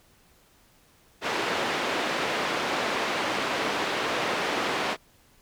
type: band-pass noise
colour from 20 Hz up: pink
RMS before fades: -28 dBFS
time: 1.21-4.97 s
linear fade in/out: 50 ms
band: 360 to 3300 Hz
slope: 12 dB/octave
effects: pink hiss -60 dBFS RMS until 5.41 s